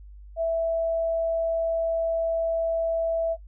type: tone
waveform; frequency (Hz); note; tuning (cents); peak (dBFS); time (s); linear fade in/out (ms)
sine; 659.3; E5; 0; -22; 0.36-3.37; 50
effects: noise-tail reverb RT60 0.1 s tail -26 dB re dry + added 50 Hz sine -42 dBFS peak until 3.47 s